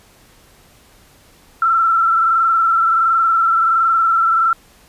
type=tone with frequency modulation; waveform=sine; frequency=1340 Hz; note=E6; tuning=28 cents sharp; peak=-11 dBFS; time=1.62-4.53 s; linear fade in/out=2 ms; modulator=21.4 Hz; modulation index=1.6; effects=pink hiss -49 dBFS RMS until 4.88 s + resampled to 32000 Hz